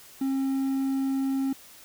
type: tone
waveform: triangle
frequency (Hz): 269.1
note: C4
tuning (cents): +49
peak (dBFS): -22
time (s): 0.21-1.53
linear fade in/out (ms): 5
effects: white hiss -50 dBFS RMS until 1.84 s